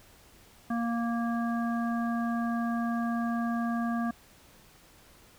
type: harmonic tone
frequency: 233.5 Hz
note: A#3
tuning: 3 cents sharp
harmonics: 1 / 3 / 5 / 7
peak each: -28 / -36 / -38 / -41 dBFS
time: 0.7-4.11 s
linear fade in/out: 5 ms
effects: pink hiss -57 dBFS RMS until 5.38 s